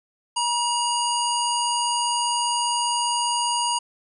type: harmonic tone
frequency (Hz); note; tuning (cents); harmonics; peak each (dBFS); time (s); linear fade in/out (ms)
955; A#5; +42; 1 / 3 / 5 / 7 / 9 / 10; -23 / -28 / -30 / -31 / -33 / -33; 0.36-3.79; 10
effects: none